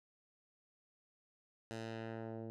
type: tone with low-pass filter sweep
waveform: 10% pulse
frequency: 112.8 Hz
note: A2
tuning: 44 cents sharp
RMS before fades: -45 dBFS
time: 1.71-2.5 s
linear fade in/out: 0 ms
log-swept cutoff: 8900 to 430 Hz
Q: 0.83
effects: none